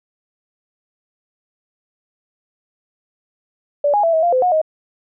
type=tone with pitch steps; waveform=sine; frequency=579 / 826 / 665 / 641 / 694 / 512 / 724 / 628 Hz; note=D5 / G#5 / E5 / E5 / F5 / C5 / F#5 / D#5; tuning=-25 / -10 / +15 / -49 / -11 / -38 / -38 / +16 cents; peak=-12 dBFS; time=3.84-4.616 s; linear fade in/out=5 ms; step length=97 ms; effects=none